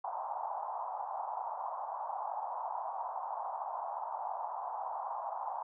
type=band-pass noise; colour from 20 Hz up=pink; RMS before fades=-39 dBFS; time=0.04-5.63 s; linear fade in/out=5 ms; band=730 to 1000 Hz; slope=48 dB/octave; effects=none